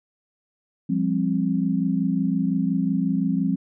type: tone cluster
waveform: sine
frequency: 174.3 / 200 / 264.5 Hz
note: F3 / G3 / C4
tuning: -3 / +35 / +19 cents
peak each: -24 dBFS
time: 0.89-3.56 s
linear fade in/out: 10 ms
effects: none